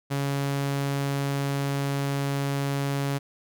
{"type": "tone", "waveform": "sawtooth", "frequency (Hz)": 139.7, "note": "C#3", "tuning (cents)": 14, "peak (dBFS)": -21, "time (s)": [0.1, 3.19], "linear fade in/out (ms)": 20, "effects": []}